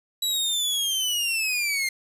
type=linear sweep; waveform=sawtooth; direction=down; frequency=3930 to 2094 Hz; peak=-20 dBFS; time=0.22-1.89 s; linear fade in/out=5 ms; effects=resampled to 32000 Hz + 8-bit